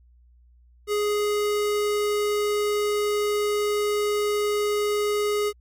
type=tone; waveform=square; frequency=415.8 Hz; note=G#4; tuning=2 cents sharp; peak=-22 dBFS; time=0.87-5.53 s; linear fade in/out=50 ms; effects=added 60 Hz sine -52 dBFS peak until 5.6 s + MP3 64 kbps